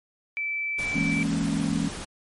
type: tone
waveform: sine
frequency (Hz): 2320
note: D7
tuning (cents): -22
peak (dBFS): -26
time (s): 0.37-1.23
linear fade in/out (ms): 0
type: noise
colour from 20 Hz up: pink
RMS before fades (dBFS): -36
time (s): 0.78-2.05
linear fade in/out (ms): 10
type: chord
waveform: sine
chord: A# half-diminished seventh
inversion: second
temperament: equal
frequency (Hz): 164.81 / 207.7 / 233.1 / 277.2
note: E3 / G#3 / A#3 / C#4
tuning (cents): 0 / 0 / 0 / 0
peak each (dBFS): -28 / -29 / -30 / -28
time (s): 0.94-1.89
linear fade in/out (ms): 10
effects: MP3 48 kbps